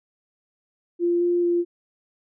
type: tone with pitch steps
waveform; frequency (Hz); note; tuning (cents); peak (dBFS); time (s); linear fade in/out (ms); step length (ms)
sine; 346.4 / 349.7 / 346.7; F4 / F4 / F4; -14 / +2 / -13; -18; 0.99-1.65; 50; 220
effects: none